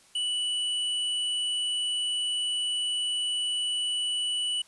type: tone with hard clipping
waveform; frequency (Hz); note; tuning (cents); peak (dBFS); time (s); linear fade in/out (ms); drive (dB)
sine; 2960; F#7; 0; -28; 0.15-4.62; 5; 8
effects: white hiss -58 dBFS RMS until 4.67 s + resampled to 24000 Hz